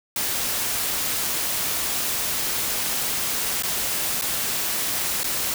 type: noise with dropouts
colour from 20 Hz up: white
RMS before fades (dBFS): -25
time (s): 0.16-5.54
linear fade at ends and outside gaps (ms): 2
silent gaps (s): 3.624-3.634 / 4.213-4.22 / 5.234-5.242
effects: none